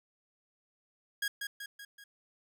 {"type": "tone with echo", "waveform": "sawtooth", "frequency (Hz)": 1643, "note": "G#6", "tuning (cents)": -19, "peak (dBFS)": -27, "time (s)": [1.22, 1.28], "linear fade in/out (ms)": 5, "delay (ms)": 190, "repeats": 4, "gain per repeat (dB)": -5, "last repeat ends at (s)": 2.04, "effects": []}